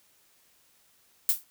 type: noise with exponential decay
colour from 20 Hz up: violet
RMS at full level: -19 dBFS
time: 1.29-1.44 s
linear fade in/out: 1 ms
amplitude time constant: 31 ms
effects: white hiss -64 dBFS RMS until 1.5 s